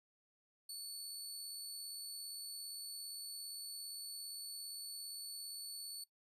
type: tone with amplitude modulation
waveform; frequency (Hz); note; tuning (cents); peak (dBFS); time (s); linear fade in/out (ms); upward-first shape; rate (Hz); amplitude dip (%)
20% pulse; 4450; C#8; +6; -37; 0.69-6.04; 5; sine; 77.5; 25
effects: noise-tail reverb RT60 0.1 s tail -21 dB re dry + resampled to 32000 Hz